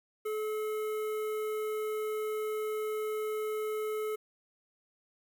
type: tone with notch filter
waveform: square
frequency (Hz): 430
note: A4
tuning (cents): -40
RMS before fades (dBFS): -34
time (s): 0.25-4.16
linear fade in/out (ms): 10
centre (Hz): 4700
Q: 0.51
effects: 11-bit

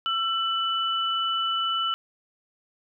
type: tone pair together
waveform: sine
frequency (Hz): 1339 / 2983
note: E6 / F#7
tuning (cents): +27 / +13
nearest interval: octave + major second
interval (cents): 1386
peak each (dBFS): -26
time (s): 0.06-1.94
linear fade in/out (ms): 0
effects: none

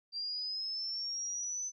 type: linear sweep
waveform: sine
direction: up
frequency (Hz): 4700 to 6100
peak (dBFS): -35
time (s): 0.12-1.72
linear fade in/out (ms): 50
effects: none

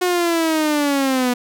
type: linear sweep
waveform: sawtooth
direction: down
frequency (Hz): 364.5 to 243.5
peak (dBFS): -12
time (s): 0.01-1.34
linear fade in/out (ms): 10
effects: none

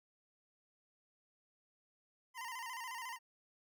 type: tone with vibrato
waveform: 25% pulse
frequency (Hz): 972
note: B5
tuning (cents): -28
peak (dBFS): -39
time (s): 2.34-3.19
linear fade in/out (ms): 50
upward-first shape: square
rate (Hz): 14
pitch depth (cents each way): 85
effects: none

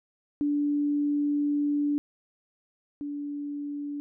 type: tone pair in turn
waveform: sine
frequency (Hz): 291 / 289.2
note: D4 / D4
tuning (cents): -16 / -27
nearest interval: unison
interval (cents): 11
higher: first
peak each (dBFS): -23 / -31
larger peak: first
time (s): 0.41-1.98 / 3.01-4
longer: first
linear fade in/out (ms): 0
effects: none

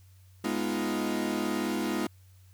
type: chord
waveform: 40% pulse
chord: F half-diminished seventh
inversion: first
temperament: equal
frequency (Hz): 207.7 / 246.9 / 311.1 / 349.2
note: Ab3 / Cb4 / Eb4 / F4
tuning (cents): 0 / 0 / 0 / 0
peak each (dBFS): -33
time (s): 0.44-2.07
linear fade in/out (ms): 5
effects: added 93 Hz sine -53 dBFS peak until 2.53 s + white hiss -66 dBFS RMS until 2.53 s

